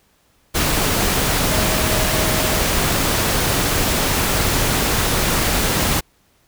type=tone in noise; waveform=sine; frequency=629 Hz; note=D#5; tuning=19 cents sharp; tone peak=-27 dBFS; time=1.5-2.61 s; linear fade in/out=20 ms; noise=pink; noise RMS=-18 dBFS; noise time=0.54-6.01 s; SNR=-12 dB; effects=pink hiss -59 dBFS RMS until 6.47 s